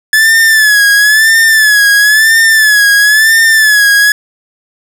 45% pulse tone with vibrato, 1725 Hz, A6, 35 cents flat, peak -4 dBFS, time 0.13-4.12 s, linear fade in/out 2 ms, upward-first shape sine, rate 0.99 Hz, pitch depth 82 cents each way, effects 7-bit

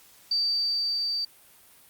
sine tone with level ramp, 4635 Hz, D8, 24 cents flat, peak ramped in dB -22 to -26 dBFS, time 0.31-1.25 s, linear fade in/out 5 ms, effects white hiss -55 dBFS RMS until 1.89 s + Opus 48 kbps

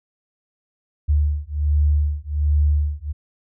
sine beating tone pair, 73.42 / 74.72 Hz, D2 / D2, 0 / +30 cents, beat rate 1.3 Hz, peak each -19 dBFS, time 1.08-3.13 s, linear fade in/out 20 ms, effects none

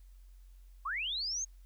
sine linear sweep, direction up, 1003 to 6600 Hz, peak -33 dBFS, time 0.85-1.45 s, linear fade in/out 10 ms, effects added 45 Hz sine -52 dBFS peak until 1.65 s + white hiss -73 dBFS RMS until 1.65 s

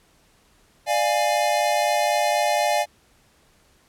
square chord, D diminished, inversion none, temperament equal with one note detuned, 594.5 / 698.5 / 830.6 Hz, D5 / F5 / Ab5, +21 / 0 / 0 cents, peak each -24 dBFS, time 0.86-2.86 s, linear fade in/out 50 ms, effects pink hiss -59 dBFS RMS until 3.88 s + low-pass 12000 Hz 12 dB/octave

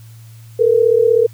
sine tone pair together, 444.1 / 480.3 Hz, A4 / B4, +16 / -48 cents, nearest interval minor second, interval 136 cents, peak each -12 dBFS, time 0.59-1.27 s, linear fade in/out 10 ms, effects added 113 Hz sine -36 dBFS peak until 1.33 s + white hiss -50 dBFS RMS until 1.33 s

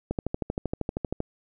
click train, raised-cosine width 2 ms, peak -14 dBFS, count 15, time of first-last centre 0.11-1.204 s, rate 12.8 Hz, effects none

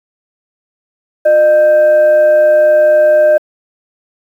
sine tone with frequency modulation, 608 Hz, D#5, 40 cents flat, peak -4 dBFS, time 1.25-3.38 s, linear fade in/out 10 ms, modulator 961 Hz, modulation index 0.29, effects high-pass 400 Hz 12 dB/octave + 7-bit

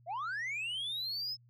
sine linear sweep, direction up, 620 to 5230 Hz, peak -32 dBFS, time 0.06-1.37 s, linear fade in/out 50 ms, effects tanh soft clip ceiling -34 dBFS + added 120 Hz sine -60 dBFS peak until 1.49 s

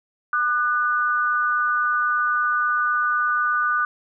sine tone pair together, 1206 / 1482.2 Hz, D6 / F#6, +46 / +3 cents, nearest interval major third, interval 357 cents, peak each -21 dBFS, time 0.33-3.85 s, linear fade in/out 2 ms, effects none

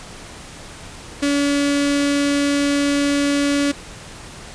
sawtooth tone with notch filter, 284.8 Hz, C#4, 47 cents sharp, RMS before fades -18 dBFS, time 1.22-3.72 s, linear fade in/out 10 ms, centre 870 Hz, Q 1.2, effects pink hiss -37 dBFS RMS until 4.54 s + resampled to 22050 Hz

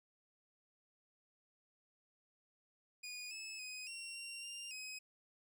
20% pulse tone with pitch steps, 2461 / 2599 / 2508 / 2742 / 2758 / 2791 / 2531 Hz, D#7 / E7 / D#7 / F7 / F7 / F7 / D#7, -20 / -25 / +13 / -32 / -22 / -2 / +29 cents, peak -40 dBFS, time 3.03-4.99 s, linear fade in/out 10 ms, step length 280 ms, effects none

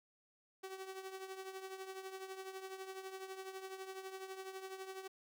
sawtooth tone with tremolo, 381.2 Hz, G4, 48 cents flat, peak -39 dBFS, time 0.63-5.08 s, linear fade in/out 10 ms, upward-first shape triangle, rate 12 Hz, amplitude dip 70%, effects none

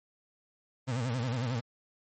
35% pulse tone with vibrato, 122.7 Hz, B2, 11 cents flat, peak -28 dBFS, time 0.87-1.61 s, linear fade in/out 20 ms, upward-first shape sine, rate 11 Hz, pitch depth 140 cents each way, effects MP3 32 kbps

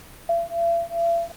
sine beating tone pair, 676 / 678.5 Hz, E5 / E5, +43 / +50 cents, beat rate 2.5 Hz, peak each -23 dBFS, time 0.29-1.32 s, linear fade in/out 5 ms, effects pink hiss -45 dBFS RMS until 1.36 s + Opus 48 kbps

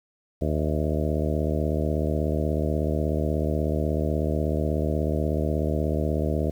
harmonic tone with a mistuned harmonic, 76.4 Hz, D#2, 31 cents flat, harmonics 1 / 2 / 3 / 4 / 5 / 6 / 7 / 8 / 9, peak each -26 / -29 / -31 / -32 / -33 / -34 / -34 / -35 / -36 dBFS, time 0.41-6.51 s, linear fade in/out 10 ms, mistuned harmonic 9, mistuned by -73 cents, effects 9-bit

